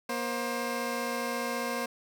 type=tone pair together; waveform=15% pulse; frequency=238.1 / 531 Hz; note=A#3 / C5; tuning=+37 / +25 cents; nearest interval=octave + major second; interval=1388 cents; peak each=-27 dBFS; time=0.09-1.86 s; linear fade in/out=5 ms; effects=none